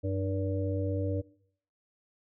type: harmonic tone with a mistuned harmonic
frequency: 95.7 Hz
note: G2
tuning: 41 cents flat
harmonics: 1 / 3 / 5 / 6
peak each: -30 / -35 / -37 / -38 dBFS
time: 0.03-1.22 s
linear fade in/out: 20 ms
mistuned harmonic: 3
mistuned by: +58 cents
effects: noise-tail reverb RT60 0.6 s tail -21 dB re dry